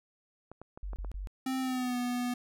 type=clicks; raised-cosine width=1 ms; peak=-31 dBFS; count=5; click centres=0.516 / 0.616 / 0.775 / 0.933 / 1.047 s
type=tone bursts; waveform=sine; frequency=48 Hz; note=G1; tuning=36 cents flat; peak=-35 dBFS; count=3; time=0.83-1.272 s; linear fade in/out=0 ms; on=130 ms; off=26 ms
type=tone with pitch glide; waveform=square; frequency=261.6 to 245.5 Hz; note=C4 to B3; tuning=0 to -10 cents; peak=-31 dBFS; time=1.46-2.34 s; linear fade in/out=5 ms; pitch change=-110 cents; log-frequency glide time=1.6-1.97 s
effects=none